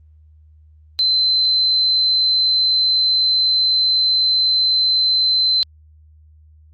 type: tone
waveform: sine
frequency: 4072 Hz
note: C8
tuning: 48 cents flat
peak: -13 dBFS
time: 0.99-5.63 s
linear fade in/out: 0 ms
effects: added 77 Hz sine -45 dBFS peak until 6.73 s + Opus 24 kbps